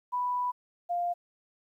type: tone pair in turn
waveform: sine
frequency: 987.8 / 699.9 Hz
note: B5 / F5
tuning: 0 / +4 cents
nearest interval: tritone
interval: 596 cents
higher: first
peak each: -27 dBFS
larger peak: neither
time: 0.12-0.52 / 0.89-1.14 s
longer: first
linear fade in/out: 20 ms
effects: 11-bit